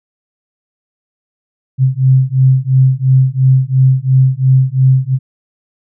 sine beating tone pair, 129.9 / 132.8 Hz, C3 / C3, -12 / +26 cents, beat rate 2.9 Hz, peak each -10 dBFS, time 1.78-5.19 s, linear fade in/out 50 ms, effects none

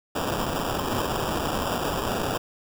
white noise with sample-and-hold, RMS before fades -27 dBFS, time 0.15-2.38 s, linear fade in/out 10 ms, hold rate 2100 Hz, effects none

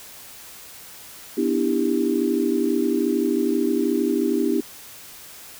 sine chord, E minor seventh, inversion second, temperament just, 247.2 / 296.7 / 329.6 / 395.6 Hz, B3 / D4 / E4 / G4, +2 / +18 / 0 / +16 cents, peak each -24 dBFS, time 1.37-4.61 s, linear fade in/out 10 ms, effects white hiss -42 dBFS RMS until 5.59 s

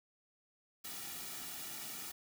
white noise with comb filter, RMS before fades -45 dBFS, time 0.84-2.12 s, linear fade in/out 10 ms, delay 1.9 ms, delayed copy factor -0.65, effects none

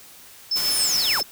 sine tone with tremolo, 5260 Hz, E8, 5 cents flat, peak -19 dBFS, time 0.51-1.23 s, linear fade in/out 5 ms, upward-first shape sine, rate 7.1 Hz, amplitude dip 45%
white noise, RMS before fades -28 dBFS, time 0.55-1.22 s, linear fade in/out 20 ms
sine linear sweep, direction down, 11000 to 37.54 Hz, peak -23 dBFS, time 0.69-1.23 s, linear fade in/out 50 ms
effects white hiss -46 dBFS RMS until 1.31 s

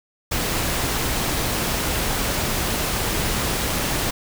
pink noise, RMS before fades -23 dBFS, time 0.31-4.11 s, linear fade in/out 10 ms, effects none

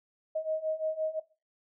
sine beating tone pair, 626 / 631.8 Hz, D#5 / D#5, +10 / +26 cents, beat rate 5.8 Hz, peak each -34 / -32 dBFS, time 0.35-1.2 s, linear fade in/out 10 ms, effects noise-tail reverb RT60 0.3 s tail -17 dB re dry

